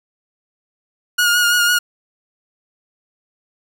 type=tone with vibrato; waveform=sawtooth; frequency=1434 Hz; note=F6; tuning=45 cents sharp; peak=-9 dBFS; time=1.18-1.79 s; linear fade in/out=10 ms; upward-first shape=sine; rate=6 Hz; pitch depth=27 cents each way; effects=none